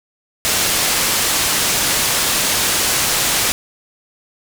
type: low-pass noise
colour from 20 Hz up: white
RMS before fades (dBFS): -17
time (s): 0.45-3.52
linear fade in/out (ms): 0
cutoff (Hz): 10000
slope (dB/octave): 12
effects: none